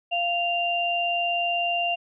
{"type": "tone pair together", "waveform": "sine", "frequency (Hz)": [696, 2784], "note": ["F5", "F7"], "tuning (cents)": [-6, -6], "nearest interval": "2 octaves", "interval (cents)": 2400, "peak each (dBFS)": -25, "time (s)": [0.11, 1.96], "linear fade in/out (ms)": 20, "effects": []}